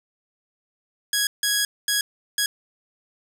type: tone bursts at uneven times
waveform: 10% pulse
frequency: 1661.2 Hz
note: G#6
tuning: in tune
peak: -11 dBFS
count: 4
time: 1.13-1.27 / 1.43-1.65 / 1.88-2.01 / 2.38-2.46 s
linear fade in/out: 2 ms
effects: none